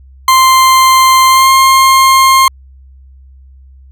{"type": "tone with pitch glide", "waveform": "40% pulse", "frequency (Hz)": [1046.5, 1062.3], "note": ["C6", "C6"], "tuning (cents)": [0, 26], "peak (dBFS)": -3, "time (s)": [0.28, 2.48], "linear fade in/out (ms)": 2, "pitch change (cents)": 26, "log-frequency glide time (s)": [1.27, 1.5], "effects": ["added 66 Hz sine -35 dBFS peak until 3.91 s"]}